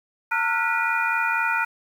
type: tone cluster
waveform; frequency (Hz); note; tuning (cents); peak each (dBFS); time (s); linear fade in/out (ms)
sine; 909 / 1363 / 1447 / 1948 / 2429; A#5 / F6 / F#6 / B6 / D#7; -44 / -43 / -39 / -24 / -42; -26 / -28 / -24 / -32 / -27; 0.31-1.65; 10
effects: 8-bit